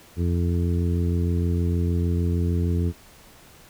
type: harmonic tone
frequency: 86.5 Hz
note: F2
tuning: 16 cents flat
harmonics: 1 / 2 / 3 / 4 / 5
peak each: -21 / -27 / -31 / -33 / -35 dBFS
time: 0.16-2.93 s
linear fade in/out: 50 ms
effects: pink hiss -50 dBFS RMS until 3.69 s